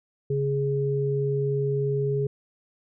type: tone pair together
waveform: sine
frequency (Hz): 138.59 / 415.3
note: C#3 / G#4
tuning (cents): 0 / 0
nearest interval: octave + perfect fifth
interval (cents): 1900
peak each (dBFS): -25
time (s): 0.3-2.27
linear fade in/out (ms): 5
effects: none

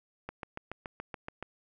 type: click train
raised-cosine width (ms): 0.5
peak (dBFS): -23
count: 9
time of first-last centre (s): 0.29-1.426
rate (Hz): 7.04
effects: none

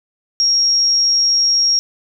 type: tone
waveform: sine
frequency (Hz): 5588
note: F8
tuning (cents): 0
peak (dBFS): -11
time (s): 0.4-1.79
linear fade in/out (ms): 0
effects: none

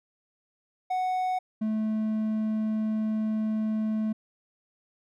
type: tone pair in turn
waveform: triangle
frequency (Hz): 740 / 217.2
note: F#5 / A3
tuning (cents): 0 / -22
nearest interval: octave + major sixth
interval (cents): 2122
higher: first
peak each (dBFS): -23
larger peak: neither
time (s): 0.9-1.39 / 1.61-4.13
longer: second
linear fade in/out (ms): 10
effects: none

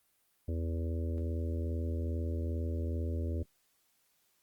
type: harmonic tone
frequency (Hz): 82.41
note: E2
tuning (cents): 0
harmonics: 1 / 3 / 4 / 5 / 6 / 7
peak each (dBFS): -32 / -42 / -44 / -46 / -48 / -49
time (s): 0.48-3.43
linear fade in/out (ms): 5
effects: white hiss -73 dBFS RMS until 4.42 s + Opus 32 kbps

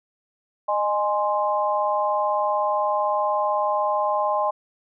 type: chord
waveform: sine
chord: Ab major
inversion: second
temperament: equal with one note detuned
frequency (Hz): 613 / 830.6 / 1046.5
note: Eb5 / Ab5 / C6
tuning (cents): -26 / 0 / 0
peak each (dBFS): -24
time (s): 0.68-4.51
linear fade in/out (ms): 10
effects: none

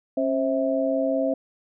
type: tone cluster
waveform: sine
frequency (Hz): 271.7 / 528 / 653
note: C#4 / C5 / E5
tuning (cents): -35 / +16 / -17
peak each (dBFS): -25 / -25 / -25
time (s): 0.17-1.34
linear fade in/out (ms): 5
effects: none

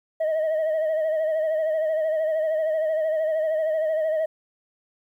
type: tone with vibrato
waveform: sine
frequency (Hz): 630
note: D#5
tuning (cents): +21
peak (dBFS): -18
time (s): 0.2-4.26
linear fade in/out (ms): 10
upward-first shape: sine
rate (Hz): 13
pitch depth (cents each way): 50
effects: tanh soft clip ceiling -20 dBFS + 10-bit

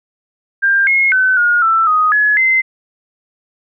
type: tone with pitch steps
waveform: sine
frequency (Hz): 1593 / 2160 / 1518 / 1432 / 1331 / 1249 / 1695 / 2067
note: G6 / C#7 / F#6 / F6 / E6 / D#6 / G#6 / C7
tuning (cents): +27 / -45 / +44 / +43 / +16 / +6 / +35 / -22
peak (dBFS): -9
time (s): 0.62-2.62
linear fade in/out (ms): 20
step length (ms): 250
effects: none

